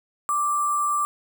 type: tone with sample-and-hold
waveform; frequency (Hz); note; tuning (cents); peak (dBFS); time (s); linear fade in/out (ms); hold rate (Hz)
sine; 1174.7; D6; 0; -20; 0.29-1.05; 0; 8820
effects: none